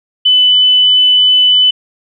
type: tone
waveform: sine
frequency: 3001 Hz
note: F#7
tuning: 24 cents sharp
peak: -5 dBFS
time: 0.25-1.71 s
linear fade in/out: 10 ms
effects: none